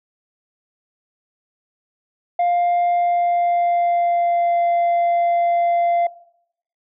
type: tone with pitch glide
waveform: sine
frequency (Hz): 701 to 690.6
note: F5 to F5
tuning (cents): +6 to -20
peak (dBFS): -12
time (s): 2.39-6.07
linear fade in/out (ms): 5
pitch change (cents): -26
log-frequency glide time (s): 2.89-4.6
effects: noise-tail reverb RT60 0.7 s tail -20 dB re dry + tanh soft clip ceiling -14 dBFS